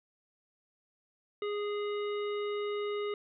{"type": "harmonic tone", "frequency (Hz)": 413.4, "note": "G#4", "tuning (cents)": -8, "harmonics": [1, 3, 5, 7, 9], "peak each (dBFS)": [-32, -42, -46, -49, -51], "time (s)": [1.42, 3.14], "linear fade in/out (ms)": 2, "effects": []}